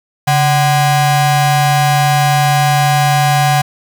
45% pulse ring-modulated tone, 445.6 Hz, A4, 22 cents sharp, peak -6 dBFS, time 0.27-3.62 s, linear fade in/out 10 ms, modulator 305 Hz, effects none

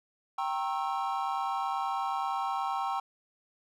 triangle chord, G diminished seventh, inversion none, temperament equal with one note detuned, 784 / 932.3 / 1082.8 / 1318.5 Hz, G5 / Bb5 / Db6 / Fb6, 0 / 0 / -41 / 0 cents, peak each -31 / -34 / -33 / -36 dBFS, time 0.38-3 s, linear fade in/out 5 ms, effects none

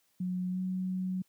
sine tone with pitch glide, 182.2 to 185.49 Hz, F#3 to F#3, -26 to +5 cents, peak -30 dBFS, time 0.2-1.22 s, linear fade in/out 5 ms, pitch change +31 cents, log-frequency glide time 0.5-0.59 s, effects white hiss -72 dBFS RMS until 1.28 s + high-pass 100 Hz 12 dB/octave

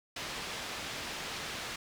white low-pass noise, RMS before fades -40 dBFS, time 0.16-1.76 s, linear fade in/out 5 ms, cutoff 4100 Hz, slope 12 dB/octave, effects none

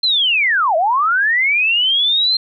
sine linear two-way sweep, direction down then up, 4186 to 611 to 4186 Hz, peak -12 dBFS, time 0.03-2.37 s, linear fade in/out 5 ms, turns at 0.76 s, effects none

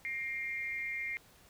sine tone with amplitude modulation, 2117 Hz, C7, 20 cents sharp, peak -31 dBFS, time 0.05-1.17 s, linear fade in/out 0 ms, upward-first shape sine, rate 252 Hz, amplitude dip 85%, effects pink hiss -61 dBFS RMS until 1.49 s

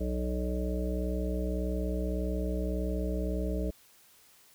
harmonic tone, 61.74 Hz, B1, in tune, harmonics 1 / 3 / 5 / 7 / 9 / 10, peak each -31 / -36 / -38 / -39 / -41 / -41 dBFS, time 0-3.71 s, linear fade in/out 10 ms, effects white hiss -60 dBFS RMS until 4.54 s

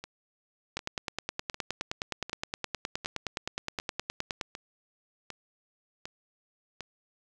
two click trains, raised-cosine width 0.2 ms, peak -22 / -14 dBFS, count 10 / 36, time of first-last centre 0.04-6.807 / 0.77-4.412 s, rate 1.33 / 9.61 Hz, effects none

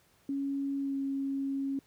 sine tone with pitch glide, 277.2 to 273.7 Hz, C#4 to C#4, 0 to -22 cents, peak -30 dBFS, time 0.29-1.79 s, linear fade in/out 2 ms, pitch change -22 cents, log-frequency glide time 0.8-0.96 s, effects pink hiss -66 dBFS RMS until 1.86 s + high-pass 60 Hz 12 dB/octave

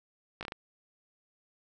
slowing click train, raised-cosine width 0.3 ms, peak -22 dBFS, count 5, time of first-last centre 0.41-0.521 s, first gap 18 ms, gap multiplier 1.3, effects none

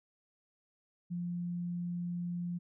sine tone, 174.7 Hz, F3, 1 cent sharp, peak -34 dBFS, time 1.1-2.59 s, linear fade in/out 20 ms, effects none

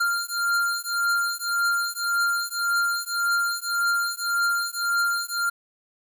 square beating tone pair, 1393 / 1394.8 Hz, F6 / F6, -5 / -3 cents, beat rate 1.8 Hz, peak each -26 dBFS, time 0-5.5 s, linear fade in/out 10 ms, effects 10-bit

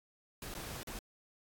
pink noise with dropouts, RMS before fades -44 dBFS, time 0.42-0.99 s, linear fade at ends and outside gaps 2 ms, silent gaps 0.541-0.549 / 0.832-0.871 s, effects AAC 64 kbps

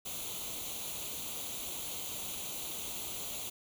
white noise with comb filter, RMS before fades -40 dBFS, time 0.05-3.5 s, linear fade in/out 10 ms, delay 0.29 ms, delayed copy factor +0.75, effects none

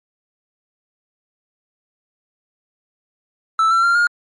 triangle tone with pitch steps, 1318.5 / 1351.7 / 1385.7 / 1420.5 Hz, E6 / E6 / F6 / F6, 0 / +43 / -14 / +29 cents, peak -10 dBFS, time 3.59-4.07 s, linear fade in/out 2 ms, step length 120 ms, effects MP3 48 kbps

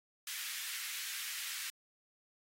pink high-pass noise, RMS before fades -42 dBFS, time 0.27-1.7 s, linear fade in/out 2 ms, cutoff 1700 Hz, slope 24 dB/octave, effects AAC 48 kbps

